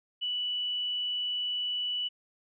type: tone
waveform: sine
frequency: 2960 Hz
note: F#7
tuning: in tune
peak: -29 dBFS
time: 0.21-2.09 s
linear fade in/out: 20 ms
effects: none